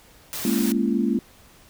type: noise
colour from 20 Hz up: white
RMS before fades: -31 dBFS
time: 0.33-0.72 s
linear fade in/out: 0 ms
type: chord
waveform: sine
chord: Bb minor seventh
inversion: third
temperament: equal with one note detuned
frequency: 207.7 / 233.1 / 277.2 / 340.3 Hz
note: Ab3 / Bb3 / Db4 / F4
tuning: 0 / 0 / 0 / -45 cents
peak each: -24 / -23 / -26 / -27 dBFS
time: 0.45-1.19 s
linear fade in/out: 2 ms
effects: pink hiss -52 dBFS RMS until 1.69 s